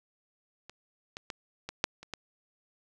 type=clicks; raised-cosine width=0.2 ms; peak=-28 / -22 / -19 / -20 / -7 / -29 / -19 dBFS; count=7; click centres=0.696 / 1.169 / 1.302 / 1.69 / 1.841 / 2.03 / 2.137 s; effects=none